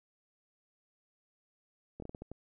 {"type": "slowing click train", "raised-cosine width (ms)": 2, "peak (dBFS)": -30, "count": 7, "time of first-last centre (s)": [2, 2.316], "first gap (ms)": 23, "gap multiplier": 1.33, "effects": []}